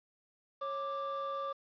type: tone pair together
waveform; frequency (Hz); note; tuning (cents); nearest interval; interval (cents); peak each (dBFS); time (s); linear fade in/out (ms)
triangle; 549.9 / 1176; C#5 / D6; -14 / +2; octave + minor second; 1316; -37 / -35; 0.61-1.53; 10
effects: resampled to 11025 Hz + 10-bit